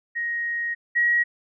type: tone pair in turn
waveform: sine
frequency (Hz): 1878 / 1903.1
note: A#6 / A#6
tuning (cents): +12 / +35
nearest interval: unison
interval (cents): 23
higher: second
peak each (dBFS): -24 / -17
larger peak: second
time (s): 0.15-0.75 / 0.95-1.24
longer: first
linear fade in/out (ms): 20
effects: none